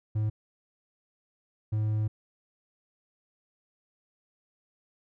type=tone bursts at uneven times; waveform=triangle; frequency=107.6 Hz; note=A2; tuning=38 cents flat; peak=-23 dBFS; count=2; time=0.15-0.3 / 1.72-2.08 s; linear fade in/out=10 ms; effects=none